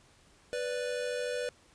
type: tone pair together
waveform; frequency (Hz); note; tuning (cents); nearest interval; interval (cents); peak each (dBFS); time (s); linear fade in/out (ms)
square; 493.9 / 587.3; B4 / D5; 0 / 0; minor third; 300; -34 / -38; 0.53-1.49; 0
effects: pink hiss -62 dBFS RMS until 1.74 s + resampled to 22050 Hz